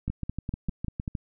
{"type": "two click trains", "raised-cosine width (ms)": 5, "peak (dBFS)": [-18, -18], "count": [8, 6], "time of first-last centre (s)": [[0.08, 1.152], [0.1, 1.078]], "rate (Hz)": [6.53, 5.11], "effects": []}